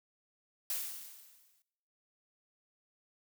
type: noise with exponential decay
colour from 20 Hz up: blue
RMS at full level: -34 dBFS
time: 0.7-1.62 s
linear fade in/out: 1 ms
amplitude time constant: 200 ms
effects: noise-tail reverb RT60 1.0 s tail -22 dB re dry